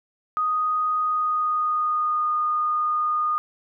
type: tone with pitch glide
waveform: sine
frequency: 1244.5 to 1225.9 Hz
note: D#6 to D#6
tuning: 0 to -26 cents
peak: -20 dBFS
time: 0.37-3.38 s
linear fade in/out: 0 ms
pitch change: -26 cents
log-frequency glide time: 1-2.31 s
effects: none